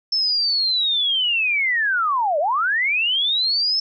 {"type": "linear two-way sweep", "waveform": "sine", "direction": "down then up", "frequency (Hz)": [5320, 561, 5320], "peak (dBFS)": -17, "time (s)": [0.12, 3.8], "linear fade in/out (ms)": 5, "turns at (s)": 2.39, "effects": []}